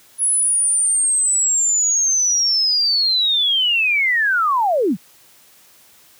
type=linear sweep; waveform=sine; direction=down; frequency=10400 to 146.83 Hz; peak=-14 dBFS; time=0.18-4.97 s; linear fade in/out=50 ms; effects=white hiss -50 dBFS RMS until 6.19 s + high-pass 80 Hz 12 dB/octave